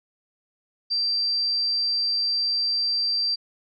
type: tone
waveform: sine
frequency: 4699 Hz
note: D8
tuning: in tune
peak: -21 dBFS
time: 0.9-3.36 s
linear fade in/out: 20 ms
effects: none